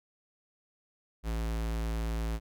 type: tone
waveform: square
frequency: 55.7 Hz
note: A1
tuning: 22 cents sharp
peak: -31 dBFS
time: 1.23-2.4 s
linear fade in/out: 50 ms
effects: none

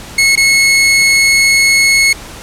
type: tone with dropouts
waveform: sawtooth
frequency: 2183 Hz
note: C#7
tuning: 27 cents flat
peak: -3 dBFS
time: 0.18-2.13 s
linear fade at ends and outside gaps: 5 ms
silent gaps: 0.356-0.374 s
effects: pink hiss -30 dBFS RMS until 2.42 s + low-pass 11000 Hz 12 dB/octave

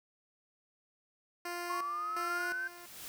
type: tone with tremolo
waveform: 10% pulse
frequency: 349.2 Hz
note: F4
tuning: in tune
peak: -29 dBFS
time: 1.45-2.86 s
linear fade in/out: 5 ms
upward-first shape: square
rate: 1.4 Hz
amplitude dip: 75%
type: linear sweep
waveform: sine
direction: up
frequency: 1066 to 1568 Hz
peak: -34 dBFS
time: 1.69-2.68 s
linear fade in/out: 10 ms
type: noise with exponential growth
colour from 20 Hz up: white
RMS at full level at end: -44 dBFS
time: 2.16-3.08 s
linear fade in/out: 0 ms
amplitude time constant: 200 ms
effects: none

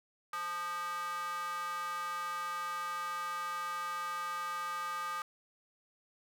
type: tone with high-pass filter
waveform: square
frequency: 174.61 Hz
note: F3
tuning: in tune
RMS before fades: -38 dBFS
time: 0.33-5.22 s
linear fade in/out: 2 ms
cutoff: 1200 Hz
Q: 5.2
effects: none

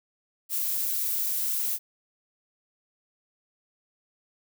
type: noise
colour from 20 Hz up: violet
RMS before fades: -28 dBFS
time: 0.49-1.79 s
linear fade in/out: 50 ms
effects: none

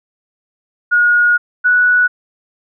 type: tone pair in turn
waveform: sine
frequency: 1442 / 1473.2 Hz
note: F#6 / F#6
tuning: -45 / -8 cents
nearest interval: unison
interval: 37 cents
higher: second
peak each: -8 dBFS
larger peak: neither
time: 0.91-1.38 / 1.64-2.08 s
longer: first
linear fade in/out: 20 ms
effects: none

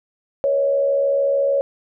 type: tone with frequency modulation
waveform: sine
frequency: 556 Hz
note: C#5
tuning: 5 cents sharp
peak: -15 dBFS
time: 0.44-1.61 s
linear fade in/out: 0 ms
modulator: 73.5 Hz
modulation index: 0.5
effects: none

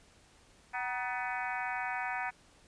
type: harmonic tone with a mistuned harmonic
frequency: 250 Hz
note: B3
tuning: 21 cents sharp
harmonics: 3 / 4 / 5 / 6 / 7 / 8 / 9 / 10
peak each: -38 / -40 / -45 / -41 / -41 / -45 / -42 / -47 dBFS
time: 0.73-2.31 s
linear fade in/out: 20 ms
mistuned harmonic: 4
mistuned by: -82 cents
effects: pink hiss -62 dBFS RMS until 2.67 s + resampled to 22050 Hz

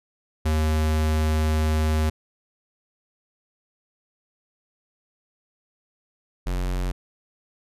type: tone pair in turn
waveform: square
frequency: 77.78 / 45.31 Hz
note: D#2 / F#1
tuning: 0 / -36 cents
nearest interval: major sixth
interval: 936 cents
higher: first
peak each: -20 / -24 dBFS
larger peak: first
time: 0.45-2.1 / 6.46-6.92 s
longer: first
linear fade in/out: 10 ms
effects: resampled to 32000 Hz

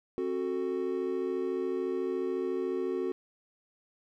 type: chord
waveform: triangle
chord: F# diminished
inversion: second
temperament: just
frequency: 266.4 / 370 / 444 Hz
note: C4 / F#4 / A4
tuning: +31 / 0 / +16 cents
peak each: -35 / -29 / -34 dBFS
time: 0.18-3.12 s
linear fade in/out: 0 ms
effects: none

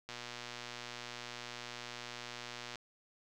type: click train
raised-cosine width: 0.2 ms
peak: -26 dBFS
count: 321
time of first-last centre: 0.09-2.757 s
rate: 120 Hz
effects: none

